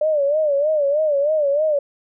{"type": "tone with vibrato", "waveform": "sine", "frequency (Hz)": 591, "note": "D5", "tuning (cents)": 11, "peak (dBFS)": -15, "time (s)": [0.01, 1.79], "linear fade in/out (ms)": 5, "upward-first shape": "sine", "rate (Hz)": 3.2, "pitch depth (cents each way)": 110, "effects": []}